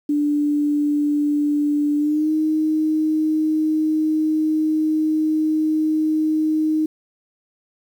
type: tone with pitch glide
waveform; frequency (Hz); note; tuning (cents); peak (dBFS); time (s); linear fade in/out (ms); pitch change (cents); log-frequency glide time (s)
sine; 293.7 to 311.2; D4 to D#4; 0 to 0; -16; 0.09-6.86; 5; +100; 1.97-2.31
effects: 8-bit